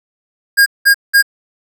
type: tone bursts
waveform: square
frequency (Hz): 1622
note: G#6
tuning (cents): -41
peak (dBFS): -6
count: 3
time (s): 0.57-1.226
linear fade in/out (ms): 20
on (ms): 92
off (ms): 190
effects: none